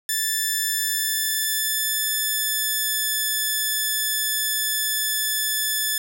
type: tone with pitch glide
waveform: 5% pulse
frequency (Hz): 1760 to 1736.8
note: A6 to A6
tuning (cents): 0 to -23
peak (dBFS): -11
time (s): 0.09-5.98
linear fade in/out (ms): 2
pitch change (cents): -23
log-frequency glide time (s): 0.31-3.18
effects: 8-bit